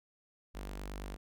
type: tone with notch filter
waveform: sawtooth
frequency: 49 Hz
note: G1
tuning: in tune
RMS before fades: -43 dBFS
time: 0.54-1.17 s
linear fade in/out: 20 ms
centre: 99 Hz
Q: 0.86
effects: none